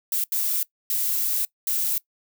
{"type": "noise bursts at uneven times", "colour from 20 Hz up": "violet", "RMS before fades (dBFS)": -24, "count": 4, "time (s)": [[0.12, 0.24], [0.32, 0.63], [0.9, 1.45], [1.67, 1.98]], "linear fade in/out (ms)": 2, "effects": ["noise-tail reverb RT60 0.1 s tail -21 dB re dry"]}